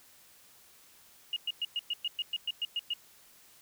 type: tone bursts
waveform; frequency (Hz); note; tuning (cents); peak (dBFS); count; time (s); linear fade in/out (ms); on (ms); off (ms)
sine; 2863; F7; +42; -29; 12; 1.33-2.936; 2; 33; 110
effects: white hiss -59 dBFS RMS until 3.61 s